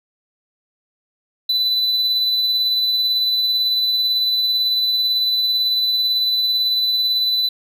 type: tone with tremolo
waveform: triangle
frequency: 3995 Hz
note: B7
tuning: 19 cents sharp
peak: -13 dBFS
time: 1.49-7.49 s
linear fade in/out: 5 ms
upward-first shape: sine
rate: 18 Hz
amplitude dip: 25%
effects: none